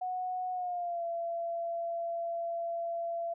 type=tone with pitch glide; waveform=sine; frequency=735 to 677.9 Hz; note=F#5 to E5; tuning=-12 to +48 cents; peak=-32 dBFS; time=0.01-3.34 s; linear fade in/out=10 ms; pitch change=-140 cents; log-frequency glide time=0.52-1.04 s; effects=none